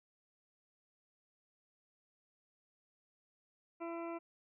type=harmonic tone; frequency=336.1 Hz; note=E4; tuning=34 cents sharp; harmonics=1 / 2 / 3 / 4 / 6 / 7 / 8; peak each=-42 / -45 / -49 / -52 / -60 / -56 / -63 dBFS; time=3.8-4.19 s; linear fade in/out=20 ms; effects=none